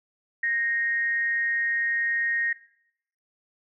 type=tone with amplitude modulation; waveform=sine; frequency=1864.7 Hz; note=A#6; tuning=in tune; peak=-21 dBFS; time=0.43-2.53 s; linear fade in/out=5 ms; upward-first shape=sine; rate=241 Hz; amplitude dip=45%; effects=noise-tail reverb RT60 0.7 s tail -17 dB re dry